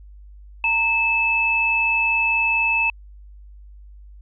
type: tone pair together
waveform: sine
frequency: 919.3 / 2616 Hz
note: A#5 / E7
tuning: -24 / -14 cents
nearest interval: octave + tritone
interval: 1810 cents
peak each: -25 / -17 dBFS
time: 0.64-2.9 s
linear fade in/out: 2 ms
effects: added 50 Hz sine -40 dBFS peak until 4.21 s